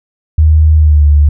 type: tone with pitch glide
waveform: sine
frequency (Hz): 77.78 to 73.46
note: D#2 to D2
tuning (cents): 0 to +1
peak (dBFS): -3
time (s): 0.38-1.29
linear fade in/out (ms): 5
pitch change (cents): -99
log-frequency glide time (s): 0.77-1.04
effects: none